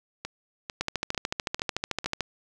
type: two click trains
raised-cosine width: 0.2 ms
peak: -10 / -16 dBFS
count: 20 / 5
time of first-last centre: 0.81-2.207 / 0.25-2.044 s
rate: 13.6 / 2.23 Hz
effects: none